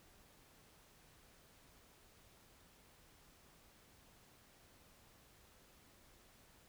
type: silence
effects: pink hiss -66 dBFS RMS until 6.68 s